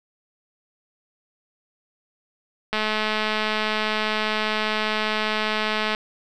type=click train; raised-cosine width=0.3 ms; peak=-8 dBFS; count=693; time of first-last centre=2.73-5.949 s; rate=215 Hz; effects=none